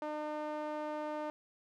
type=tone with band-pass filter; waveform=sawtooth; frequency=302.5 Hz; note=D#4; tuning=49 cents flat; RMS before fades=-39 dBFS; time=0.02-1.3 s; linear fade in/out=0 ms; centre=750 Hz; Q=1.7; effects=none